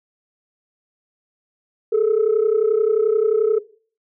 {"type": "tone pair together", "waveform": "sine", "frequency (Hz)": [415.3, 446.7], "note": ["G#4", "A4"], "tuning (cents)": [0, 26], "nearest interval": "minor second", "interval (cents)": 126, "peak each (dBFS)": [-17, -14], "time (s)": [1.92, 3.59], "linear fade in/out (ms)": 10, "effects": ["noise-tail reverb RT60 0.4 s tail -17 dB re dry", "tanh soft clip ceiling -10 dBFS"]}